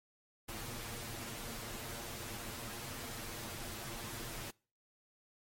pink noise with comb filter, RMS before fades -44 dBFS, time 0.48-4.51 s, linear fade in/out 10 ms, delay 8.6 ms, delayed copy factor +0.75, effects noise-tail reverb RT60 0.4 s tail -25 dB re dry + MP3 64 kbps

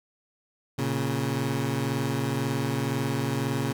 20% pulse tone pair together, 116.8 / 138.75 Hz, A#2 / C#3, +4 / +2 cents, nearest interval minor third, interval 298 cents, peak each -24 / -23 dBFS, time 0.78-3.73 s, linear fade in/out 10 ms, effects none

